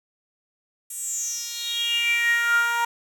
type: tone with high-pass filter sweep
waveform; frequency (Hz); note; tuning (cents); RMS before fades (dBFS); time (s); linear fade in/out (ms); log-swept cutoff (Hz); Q
10% pulse; 470; A#4; +14; -24; 0.9-2.85; 5; 9400 to 1000; 7.6
effects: none

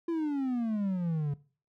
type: exponential sweep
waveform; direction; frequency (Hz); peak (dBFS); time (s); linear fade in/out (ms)
triangle; down; 342.5 to 140; -26; 0.08-1.34; 5
effects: noise-tail reverb RT60 0.4 s tail -20 dB re dry

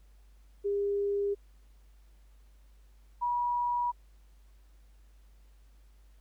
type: tone pair in turn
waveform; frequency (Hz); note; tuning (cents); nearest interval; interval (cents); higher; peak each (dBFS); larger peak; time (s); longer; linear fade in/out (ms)
sine; 403.3 / 967; G4 / B5; +49 / -37; octave + minor third; 1514; second; -27; neither; 0.64-1.35 / 3.21-3.92; neither; 20
effects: added 50 Hz sine -55 dBFS peak until 6.2 s + pink hiss -71 dBFS RMS until 6.2 s

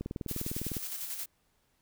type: click train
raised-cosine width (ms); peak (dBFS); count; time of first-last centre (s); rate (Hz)
3; -23; 16; 0.01-0.768; 19.8
type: noise with tremolo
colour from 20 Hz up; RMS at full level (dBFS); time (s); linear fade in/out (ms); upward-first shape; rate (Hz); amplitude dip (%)
blue; -37; 0.28-1.26; 10; square; 11; 40
effects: pink hiss -73 dBFS RMS until 1.81 s

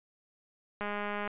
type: click train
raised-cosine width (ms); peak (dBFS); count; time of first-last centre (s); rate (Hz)
0.5; -21; 97; 0.81-1.276; 206
effects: resampled to 8000 Hz

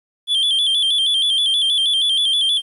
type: tone with vibrato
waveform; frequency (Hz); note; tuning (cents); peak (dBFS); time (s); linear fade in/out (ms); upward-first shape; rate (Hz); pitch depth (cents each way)
triangle; 3300; G#7; -12; -13; 0.27-2.62; 50; square; 6.3; 71
effects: resampled to 32000 Hz + 9-bit

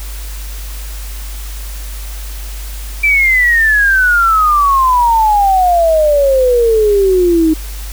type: exponential sweep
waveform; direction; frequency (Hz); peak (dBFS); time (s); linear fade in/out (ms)
sine; down; 2349 to 311.1; -7; 3.03-7.54; 10
effects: added 50 Hz sine -22 dBFS peak until 7.92 s + white hiss -32 dBFS RMS until 7.92 s

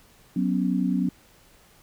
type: chord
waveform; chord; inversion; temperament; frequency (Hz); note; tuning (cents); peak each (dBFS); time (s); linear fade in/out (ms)
sine; F# suspended fourth; none; equal; 185 / 246.9 / 277.2; F#3 / B3 / C#4; 0 / 0 / 0; -24 / -26 / -27; 0.36-1.09; 5
effects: pink hiss -56 dBFS RMS until 1.82 s

